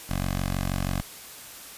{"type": "tone with notch filter", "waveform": "10% pulse", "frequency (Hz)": 46.25, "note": "F#1", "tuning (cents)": 0, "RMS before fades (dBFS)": -28, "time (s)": [0.09, 1.02], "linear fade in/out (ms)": 10, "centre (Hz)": 360, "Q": 1.7, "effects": ["white hiss -43 dBFS RMS until 1.77 s", "resampled to 32000 Hz"]}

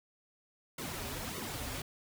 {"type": "noise with flanger", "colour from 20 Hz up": "pink", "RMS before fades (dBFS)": -40, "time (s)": [0.78, 1.82], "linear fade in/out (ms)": 5, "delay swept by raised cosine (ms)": [1.2, 6.1], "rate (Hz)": 1.7, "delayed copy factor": -0.9, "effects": []}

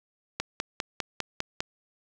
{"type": "click train", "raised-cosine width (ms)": 0.2, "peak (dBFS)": -11, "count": 7, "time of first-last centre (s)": [0.4, 1.605], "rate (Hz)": 4.98, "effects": []}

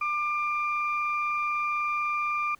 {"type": "tone pair together", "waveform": "sine", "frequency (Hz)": [1193, 2383], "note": ["D6", "D7"], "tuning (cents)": [27, 25], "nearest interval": "octave", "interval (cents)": 1198, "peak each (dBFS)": [-26, -30], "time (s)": [0.01, 2.55], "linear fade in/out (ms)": 5, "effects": ["tanh soft clip ceiling -18 dBFS", "pink hiss -61 dBFS RMS until 2.59 s"]}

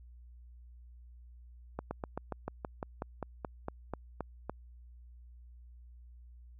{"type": "slowing click train", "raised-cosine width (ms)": 1, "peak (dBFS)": -22, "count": 15, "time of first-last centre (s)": [1.79, 4.496], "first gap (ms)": 120, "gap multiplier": 1.07, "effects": ["added 60 Hz sine -51 dBFS peak until 6.59 s"]}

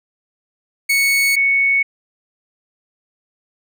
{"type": "tone pair in turn", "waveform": ["40% pulse", "sine"], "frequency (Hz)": [2217, 2217], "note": ["C#7", "C#7"], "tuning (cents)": [0, 0], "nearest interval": "unison", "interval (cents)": 0, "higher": "neither", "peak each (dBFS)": -12, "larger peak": "neither", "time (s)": [[0.89, 1.36], [1.36, 1.83]], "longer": "neither", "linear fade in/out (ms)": 10, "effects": []}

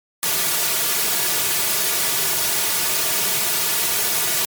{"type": "noise with comb filter", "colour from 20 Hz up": "white", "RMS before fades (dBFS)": -20, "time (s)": [0.23, 4.45], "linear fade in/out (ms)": 0, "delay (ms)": 3.8, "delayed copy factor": -0.85, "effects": ["high-pass 150 Hz 12 dB/octave", "MP3 96 kbps"]}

